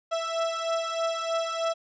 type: beating tone pair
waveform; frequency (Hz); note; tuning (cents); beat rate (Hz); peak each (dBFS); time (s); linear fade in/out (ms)
30% pulse; 659.3 / 662.5; E5 / E5; 0 / +9; 3.2; -26 / -28; 0.11-1.74; 20
effects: resampled to 16000 Hz